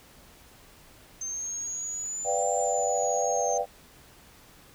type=exponential two-way sweep; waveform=sine; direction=up then down; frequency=6272 to 7300 to 6272 Hz; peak=-31 dBFS; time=1.21-3.58 s; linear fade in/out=5 ms; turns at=2.53 s
type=chord; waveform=sine; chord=G dominant seventh; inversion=first; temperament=equal; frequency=493.9 / 587.3 / 698.5 / 784 Hz; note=B4 / D5 / F5 / G5; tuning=0 / 0 / 0 / 0 cents; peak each=-30 dBFS; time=2.24-3.66 s; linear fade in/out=50 ms
effects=pink hiss -54 dBFS RMS until 4.74 s